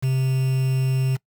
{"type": "tone with quantisation", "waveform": "triangle", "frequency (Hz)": 131.5, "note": "C3", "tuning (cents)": 9, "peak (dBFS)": -16, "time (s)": [0.02, 1.17], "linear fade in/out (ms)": 20, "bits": 6, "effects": ["noise-tail reverb RT60 0.1 s tail -22 dB re dry"]}